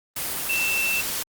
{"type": "tone in noise", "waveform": "sine", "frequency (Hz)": 2676, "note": "E7", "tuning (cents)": 25, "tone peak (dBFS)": -22, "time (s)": [0.49, 1.01], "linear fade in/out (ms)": 5, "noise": "white", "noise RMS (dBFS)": -28, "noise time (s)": [0.16, 1.23], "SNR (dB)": 3, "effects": ["Opus 32 kbps"]}